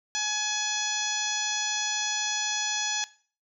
harmonic tone, 844 Hz, G#5, 28 cents sharp, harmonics 1 / 2 / 3 / 4 / 5 / 6 / 7 / 8, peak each -37 / -34 / -36 / -33 / -36 / -37 / -31 / -36 dBFS, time 0.15-3.04 s, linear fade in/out 0 ms, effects noise-tail reverb RT60 0.4 s tail -17 dB re dry

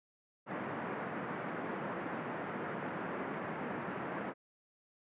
pink band-pass noise, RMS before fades -40 dBFS, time 0.46-4.34 s, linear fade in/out 50 ms, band 160 to 1900 Hz, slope 24 dB/octave, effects resampled to 8000 Hz

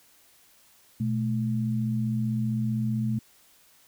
sine tone pair together, 121.43 / 216.9 Hz, B2 / A3, -29 / -25 cents, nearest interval minor seventh, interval 1004 cents, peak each -27 dBFS, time 1-3.19 s, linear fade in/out 5 ms, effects white hiss -59 dBFS RMS until 3.87 s

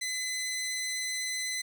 15% pulse tone, 2023 Hz, B6, 41 cents sharp, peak -25 dBFS, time 0.01-1.62 s, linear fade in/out 10 ms, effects none

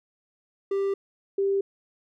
triangle / sine tone pair in turn, 393.8 / 393.8 Hz, G4 / G4, +8 / +8 cents, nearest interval unison, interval 0 cents, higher neither, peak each -21 dBFS, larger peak neither, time 0.71-0.94 / 1.38-1.61 s, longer neither, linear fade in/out 5 ms, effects none

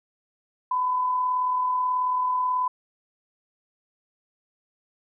sine tone with amplitude modulation, 1005 Hz, B5, 30 cents sharp, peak -20 dBFS, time 0.71-2.68 s, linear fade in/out 5 ms, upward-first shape sine, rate 38.4 Hz, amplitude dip 30%, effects none

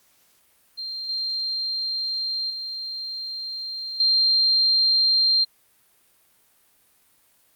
sine tone with level steps, 4177 Hz, C8, 4 cents flat, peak -29 / -24 / -29 / -16 dBFS, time 0.77-5.45 s, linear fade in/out 20 ms, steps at 1.09 / 2.5 / 4 s, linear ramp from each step 2 ms, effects white hiss -61 dBFS RMS until 7.55 s + Opus 48 kbps

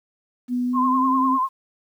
sine tone with pitch glide, 246.9 to 263.1 Hz, B3 to C4, 0 to +10 cents, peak -20 dBFS, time 0.48-1.39 s, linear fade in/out 50 ms, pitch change +110 cents, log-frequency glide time 0.66-1.06 s
sine tone with vibrato, 1046.5 Hz, C6, in tune, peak -18 dBFS, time 0.73-1.49 s, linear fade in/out 50 ms, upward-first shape triangle, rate 10 Hz, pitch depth 77 cents each way
effects 9-bit

